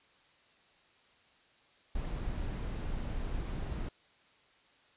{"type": "noise", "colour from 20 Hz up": "brown", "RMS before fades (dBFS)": -36, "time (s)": [1.95, 3.89], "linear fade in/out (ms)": 5, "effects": ["white hiss -65 dBFS RMS until 4.96 s", "resampled to 8000 Hz"]}